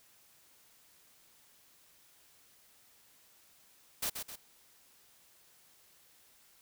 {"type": "noise with echo", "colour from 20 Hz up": "white", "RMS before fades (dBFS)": -34, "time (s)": [4.02, 4.1], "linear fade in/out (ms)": 10, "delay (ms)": 130, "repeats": 2, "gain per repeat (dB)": -6, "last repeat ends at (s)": 4.36, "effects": ["white hiss -64 dBFS RMS until 6.61 s"]}